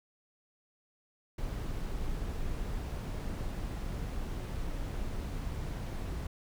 brown noise, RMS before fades -36 dBFS, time 1.38-6.27 s, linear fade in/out 5 ms, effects none

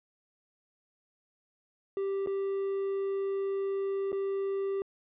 triangle tone with dropouts, 392 Hz, G4, in tune, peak -27 dBFS, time 1.97-4.82 s, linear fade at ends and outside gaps 1 ms, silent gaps 2.262-2.272 / 4.119-4.128 s, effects resampled to 8000 Hz

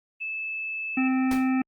sine tone, 2619 Hz, E7, 12 cents flat, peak -29 dBFS, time 0.2-1.09 s, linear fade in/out 20 ms
harmonic tone, 260.5 Hz, C4, 7 cents flat, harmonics 1 / 3 / 5 / 7 / 9 / 10, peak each -21 / -34 / -38 / -39 / -39 / -41 dBFS, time 0.97-1.62 s, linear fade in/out 5 ms
pink noise with exponential decay, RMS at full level -32 dBFS, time 1.31-1.53 s, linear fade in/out 2 ms, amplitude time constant 46 ms
effects Opus 32 kbps

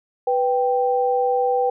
sine tone pair together, 493.9 / 784 Hz, B4 / G5, 0 / 0 cents, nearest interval minor sixth, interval 800 cents, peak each -19 / -20 dBFS, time 0.27-1.7 s, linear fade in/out 5 ms, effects none

